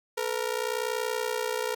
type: ring-modulated tone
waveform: sawtooth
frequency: 466.2 Hz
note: A#4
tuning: in tune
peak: -21 dBFS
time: 0.17-1.75 s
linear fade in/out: 10 ms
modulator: 30.4 Hz
effects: none